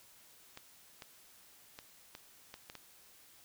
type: clicks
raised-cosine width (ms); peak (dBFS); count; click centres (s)
0.2; -29; 7; 0.574 / 1.022 / 1.789 / 2.151 / 2.541 / 2.699 / 2.753
effects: white hiss -61 dBFS RMS until 3.44 s